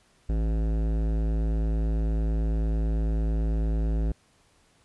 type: tone with hard clipping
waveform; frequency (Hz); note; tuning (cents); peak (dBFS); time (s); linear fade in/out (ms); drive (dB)
sine; 54.5; A1; -16; -25; 0.29-4.12; 5; 16
effects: pink hiss -63 dBFS RMS until 4.84 s + resampled to 24000 Hz